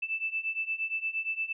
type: beating tone pair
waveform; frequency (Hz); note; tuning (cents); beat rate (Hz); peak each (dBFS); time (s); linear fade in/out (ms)
sine; 2637 / 2645.6; E7 / E7; 0 / +6; 8.6; -34 / -32; 0.02-1.53; 10
effects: none